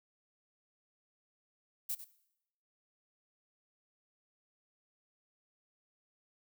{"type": "noise with echo", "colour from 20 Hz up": "violet", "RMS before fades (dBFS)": -36, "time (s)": [1.89, 1.95], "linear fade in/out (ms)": 10, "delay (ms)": 96, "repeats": 1, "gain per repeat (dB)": -12, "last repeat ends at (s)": 2.046, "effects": ["noise-tail reverb RT60 0.8 s tail -18 dB re dry"]}